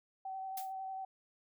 sine tone with vibrato, 765 Hz, G5, 42 cents flat, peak -39 dBFS, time 0.25-1.05 s, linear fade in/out 5 ms, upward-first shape square, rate 11 Hz, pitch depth 12 cents each way
blue noise with exponential decay, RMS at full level -39 dBFS, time 0.57-0.73 s, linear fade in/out 5 ms, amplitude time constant 34 ms
effects none

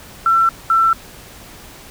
sine tone pair in turn, 1345 / 1339.8 Hz, E6 / E6, +34 / +28 cents, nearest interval unison, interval 6 cents, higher first, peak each -10 dBFS, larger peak neither, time 0.26-0.49 / 0.7-0.93 s, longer neither, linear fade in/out 2 ms, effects pink hiss -39 dBFS RMS until 1.9 s

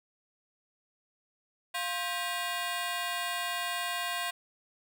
15% pulse ring-modulated tone, 880 Hz, A5, in tune, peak -22 dBFS, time 1.74-4.31 s, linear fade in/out 10 ms, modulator 179 Hz, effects none

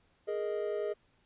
triangle chord, Ab suspended second, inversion none, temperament equal, 415.3 / 466.2 / 622.3 Hz, Ab4 / Bb4 / Eb5, 0 / 0 / 0 cents, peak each -32 / -37 / -35 dBFS, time 0.27-0.94 s, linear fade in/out 20 ms, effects pink hiss -70 dBFS RMS until 1.25 s + resampled to 8000 Hz

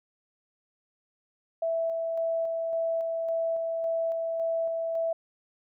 sine tone with tremolo, 659.3 Hz, E5, in tune, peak -25 dBFS, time 1.62-5.13 s, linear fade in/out 5 ms, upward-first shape square, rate 1.8 Hz, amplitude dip 25%, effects none

